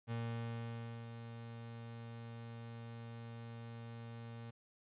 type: tone with ADSR envelope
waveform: 35% pulse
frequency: 116 Hz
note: A#2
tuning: 8 cents flat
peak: -36 dBFS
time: 0.07-4.51 s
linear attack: 44 ms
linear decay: 940 ms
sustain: -9 dB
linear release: 12 ms
effects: resampled to 8000 Hz + 12-bit